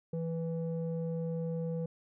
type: tone with low-pass filter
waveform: square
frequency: 164.81 Hz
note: E3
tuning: in tune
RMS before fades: -35 dBFS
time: 0.13-1.86 s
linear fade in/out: 5 ms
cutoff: 410 Hz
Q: 8.2
effects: none